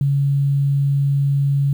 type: tone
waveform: sine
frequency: 140 Hz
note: C#3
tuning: 18 cents sharp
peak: -14 dBFS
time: 0.01-1.73 s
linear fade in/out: 2 ms
effects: 8-bit